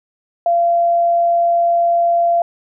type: tone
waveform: sine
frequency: 686 Hz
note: F5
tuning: 31 cents flat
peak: -11 dBFS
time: 0.46-2.42 s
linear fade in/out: 2 ms
effects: none